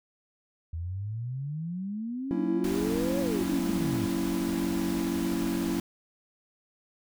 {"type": "exponential two-way sweep", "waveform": "sine", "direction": "up then down", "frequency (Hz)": [79.7, 564, 100.5], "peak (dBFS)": -31, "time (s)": [0.73, 4.06], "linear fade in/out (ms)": 5, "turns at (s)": 3.2}
{"type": "chord", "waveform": "triangle", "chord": "F# dominant seventh", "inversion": "none", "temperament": "just", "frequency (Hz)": [185, 231.2, 277.5, 333], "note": ["F#3", "A#3", "C#4", "E4"], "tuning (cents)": [0, -14, 2, 18], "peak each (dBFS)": [-31, -32, -30, -29], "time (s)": [2.31, 5.8], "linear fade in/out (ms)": 0}
{"type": "noise", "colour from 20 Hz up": "pink", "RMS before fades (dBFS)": -39, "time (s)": [2.64, 5.8], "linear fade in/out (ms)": 2}
{"type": "clicks", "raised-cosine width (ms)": 3, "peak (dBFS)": -29, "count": 2, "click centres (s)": [3.318, 3.936]}
{"effects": []}